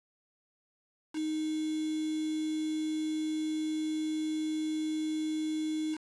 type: tone with quantisation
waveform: sine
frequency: 311.2 Hz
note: D#4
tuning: in tune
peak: -30 dBFS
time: 1.13-5.98 s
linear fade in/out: 50 ms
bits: 7
effects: resampled to 22050 Hz